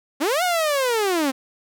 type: linear two-way sweep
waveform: sawtooth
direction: up then down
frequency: 253.9 to 740 to 253.9 Hz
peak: -15 dBFS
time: 0.2-1.32 s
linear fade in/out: 20 ms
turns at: 0.43 s
effects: none